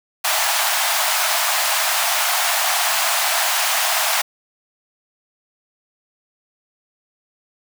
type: high-pass noise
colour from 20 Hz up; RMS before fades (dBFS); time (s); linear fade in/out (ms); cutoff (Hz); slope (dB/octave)
pink; -19; 0.24-4.22; 10; 630; 96
effects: none